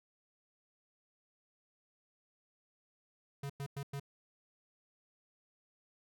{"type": "tone bursts", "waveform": "square", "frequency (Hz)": 140, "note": "C#3", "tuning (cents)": 18, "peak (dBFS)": -39, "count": 4, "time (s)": [3.43, 3.998], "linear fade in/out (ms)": 5, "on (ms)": 67, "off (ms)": 100, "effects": []}